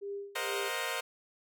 sine tone with tremolo, 401.1 Hz, G4, 40 cents sharp, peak -35 dBFS, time 0.01-0.7 s, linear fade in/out 20 ms, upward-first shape sine, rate 2.2 Hz, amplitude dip 85%
10% pulse chord, C half-diminished seventh, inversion third, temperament equal with one note detuned, 466.2 / 523.3 / 622.3 / 728.1 Hz, Bb4 / C5 / Eb5 / Gb5, 0 / 0 / 0 / -28 cents, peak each -30 / -29 / -31 / -32 dBFS, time 0.35-1.01 s, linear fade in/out 10 ms
effects none

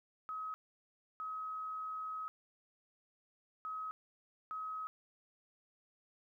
sine tone bursts at uneven times, 1273 Hz, D#6, 39 cents sharp, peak -39 dBFS, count 4, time 0.29-0.54 / 1.2-2.28 / 3.65-3.91 / 4.51-4.87 s, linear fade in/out 0 ms, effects 13-bit

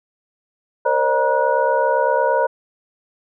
sine tone cluster, 465.4 / 535 / 603 / 952 / 1469 Hz, A#4 / C5 / D5 / A#5 / F#6, -3 / +38 / +46 / +36 / -13 cents, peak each -23 / -19 / -21 / -19 / -26 dBFS, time 0.85-2.47 s, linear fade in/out 10 ms, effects none

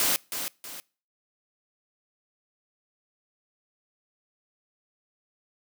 white noise with echo, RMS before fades -24 dBFS, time 0-0.16 s, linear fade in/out 0 ms, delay 320 ms, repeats 2, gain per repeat -8 dB, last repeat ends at 0.8 s, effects noise-tail reverb RT60 0.4 s tail -25 dB re dry + high-pass 150 Hz 12 dB/octave

